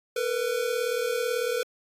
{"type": "tone pair together", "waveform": "square", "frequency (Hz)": [455.1, 493.2], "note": ["A#4", "B4"], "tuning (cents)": [-42, -2], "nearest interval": "minor second", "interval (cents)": 140, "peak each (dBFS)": [-30, -28], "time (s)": [0.16, 1.63], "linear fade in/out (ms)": 5, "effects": ["AAC 48 kbps"]}